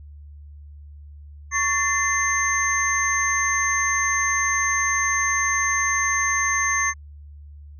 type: tone cluster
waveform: sine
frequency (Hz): 1112 / 1778 / 2066 / 6300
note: C#6 / A6 / C7 / G8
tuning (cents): +5 / +18 / -22 / +8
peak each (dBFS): -24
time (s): 1.51-6.94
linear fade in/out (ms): 50
effects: tanh soft clip ceiling -10 dBFS + added 73 Hz sine -39 dBFS peak until 7.79 s